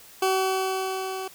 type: tone with level ramp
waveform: 20% pulse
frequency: 379.3 Hz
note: F#4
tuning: 43 cents sharp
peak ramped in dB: -15 to -26 dBFS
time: 0.22-1.28 s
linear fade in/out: 5 ms
effects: white hiss -49 dBFS RMS until 1.34 s